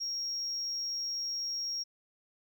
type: tone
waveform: sine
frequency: 5588 Hz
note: F8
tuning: in tune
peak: -31 dBFS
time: 0-1.84 s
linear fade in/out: 20 ms
effects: tanh soft clip ceiling -30 dBFS + 12-bit